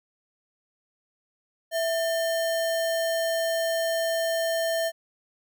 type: tone with sample-and-hold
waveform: sine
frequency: 659.3 Hz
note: E5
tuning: in tune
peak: -23 dBFS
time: 1.71-4.92 s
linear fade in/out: 50 ms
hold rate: 2450 Hz
effects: none